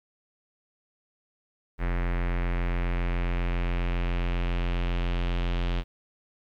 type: tone with low-pass filter sweep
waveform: square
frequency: 43.68 Hz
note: F1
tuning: 1 cent sharp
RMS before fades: -27 dBFS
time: 1.78-5.84 s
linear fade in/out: 50 ms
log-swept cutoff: 2000 to 3200 Hz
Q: 2.5
effects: 10-bit